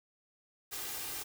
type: noise with comb filter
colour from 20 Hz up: white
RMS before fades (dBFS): -40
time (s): 0.71-1.24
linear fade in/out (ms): 20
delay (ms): 2.5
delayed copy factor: +0.5
effects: none